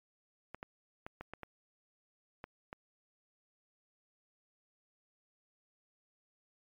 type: clicks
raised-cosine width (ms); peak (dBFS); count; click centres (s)
0.5; -28; 8; 0.546 / 0.629 / 1.065 / 1.21 / 1.336 / 1.433 / 2.441 / 2.729
effects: MP3 96 kbps